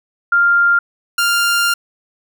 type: tone pair in turn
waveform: sine / sawtooth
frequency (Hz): 1396.9 / 1396.9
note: F6 / F6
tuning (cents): 0 / 0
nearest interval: unison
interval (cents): 0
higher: neither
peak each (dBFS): -9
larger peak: neither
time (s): 0.32-0.79 / 1.18-1.74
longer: second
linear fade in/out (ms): 5
effects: none